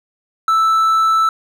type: tone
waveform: triangle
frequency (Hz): 1318.5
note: E6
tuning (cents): 0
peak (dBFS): -9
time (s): 0.48-1.29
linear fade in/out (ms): 2
effects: none